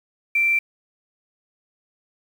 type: tone with quantisation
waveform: sine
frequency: 2349 Hz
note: D7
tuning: in tune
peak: -16 dBFS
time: 0.35-0.59 s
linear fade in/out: 5 ms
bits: 7
effects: none